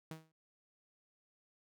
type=tone with exponential decay; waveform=sawtooth; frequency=159.5 Hz; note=D#3; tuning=43 cents sharp; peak=-37 dBFS; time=0.11-0.32 s; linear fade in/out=2 ms; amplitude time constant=45 ms; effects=none